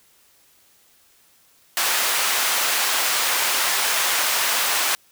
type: high-pass noise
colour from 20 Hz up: pink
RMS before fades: -21 dBFS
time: 1.77-4.95 s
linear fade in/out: 0 ms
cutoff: 990 Hz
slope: 12 dB/octave
effects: white hiss -57 dBFS RMS until 5.11 s